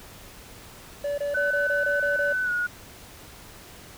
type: tone bursts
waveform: triangle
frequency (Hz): 575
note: D5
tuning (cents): -37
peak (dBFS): -23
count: 8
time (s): 1.04-2.328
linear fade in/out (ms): 5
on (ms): 140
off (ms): 24
type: tone with pitch glide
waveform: sine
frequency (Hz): 1507 to 1448.1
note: F#6 to F#6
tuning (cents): +31 to -38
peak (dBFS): -23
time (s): 1.34-2.67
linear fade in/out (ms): 10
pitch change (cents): -69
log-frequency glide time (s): 2.43-2.51
effects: pink hiss -46 dBFS RMS until 3.97 s